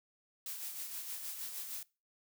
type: noise with tremolo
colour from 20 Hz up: blue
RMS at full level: -41 dBFS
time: 0.46-1.83 s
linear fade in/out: 2 ms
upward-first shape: sine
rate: 6.4 Hz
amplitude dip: 45%
effects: noise-tail reverb RT60 0.3 s tail -22 dB re dry